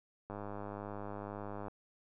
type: click train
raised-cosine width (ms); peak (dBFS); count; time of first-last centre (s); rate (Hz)
1; -29; 142; 0.3-1.682; 102
effects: none